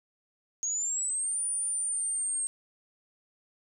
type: exponential two-way sweep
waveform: sine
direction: up then down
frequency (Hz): 6570 to 9460 to 8460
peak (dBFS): -28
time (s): 0.63-2.47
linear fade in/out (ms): 0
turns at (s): 1.45
effects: 11-bit